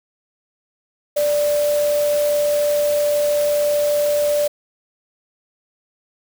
sine tone in noise, 587.3 Hz, D5, in tune, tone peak -15 dBFS, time 1.16-4.48 s, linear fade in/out 10 ms, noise white, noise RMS -30 dBFS, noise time 1.16-4.48 s, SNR +12 dB, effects none

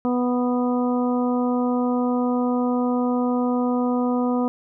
harmonic tone, 246.9 Hz, B3, in tune, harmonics 1 / 2 / 3 / 4 / 5, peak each -20 / -26 / -30 / -32 / -34 dBFS, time 0.05-4.48 s, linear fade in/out 0 ms, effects none

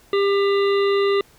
harmonic tone, 398.6 Hz, G4, 29 cents sharp, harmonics 1 / 3 / 5 / 7 / 9 / 10, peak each -16 / -26 / -30 / -33 / -35 / -36 dBFS, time 0.13-1.21 s, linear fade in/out 2 ms, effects pink hiss -53 dBFS RMS until 1.38 s

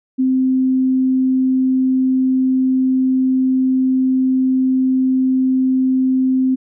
sine tone, 260 Hz, C4, 11 cents flat, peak -12 dBFS, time 0.18-6.56 s, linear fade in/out 20 ms, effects none

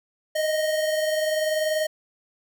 square tone pair together, 620 / 640.4 Hz, D#5 / D#5, -6 / +50 cents, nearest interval minor second, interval 56 cents, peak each -23 / -32 dBFS, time 0.35-1.87 s, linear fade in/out 10 ms, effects none

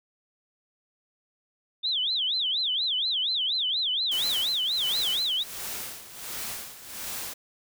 sine tone with vibrato, 3492 Hz, A7, 14 cents flat, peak -24 dBFS, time 1.83-5.44 s, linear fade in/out 20 ms, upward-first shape sine, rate 4.2 Hz, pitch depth 280 cents each way
white noise with tremolo, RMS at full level -34 dBFS, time 4.11-7.34 s, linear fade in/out 10 ms, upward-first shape sine, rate 1.4 Hz, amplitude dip 75%
effects none

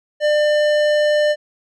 sine tone with tanh clipping, 598 Hz, D5, 31 cents sharp, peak -15 dBFS, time 0.2-1.36 s, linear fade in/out 50 ms, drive 16 dB, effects none

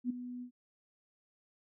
sine tone with ADSR envelope, 246.9 Hz, B3, in tune, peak -28 dBFS, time 0.04-0.51 s, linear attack 59 ms, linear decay 9 ms, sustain -12 dB, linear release 89 ms, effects none

